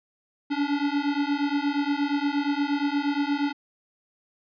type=beating tone pair; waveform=square; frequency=282.7 / 291.2 Hz; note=C#4 / D4; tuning=+34 / -15 cents; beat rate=8.5 Hz; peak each=-27 dBFS; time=0.5-3.53 s; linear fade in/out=20 ms; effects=resampled to 11025 Hz